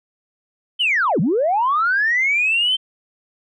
sine linear two-way sweep, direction down then up, 3136 to 140 to 3136 Hz, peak -14 dBFS, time 0.79-2.77 s, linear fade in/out 20 ms, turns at 1.2 s, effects tanh soft clip ceiling -10 dBFS

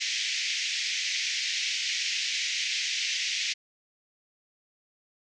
pink band-pass noise, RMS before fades -30 dBFS, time 0-3.54 s, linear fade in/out 20 ms, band 2000 to 6500 Hz, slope 48 dB/octave, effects none

